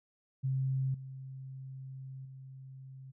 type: tone with level steps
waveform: sine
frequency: 132.8 Hz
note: C3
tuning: 26 cents sharp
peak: -29 / -42 / -46 dBFS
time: 0.43-3.12 s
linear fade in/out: 20 ms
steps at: 0.94 / 2.25 s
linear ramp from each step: 5 ms
effects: none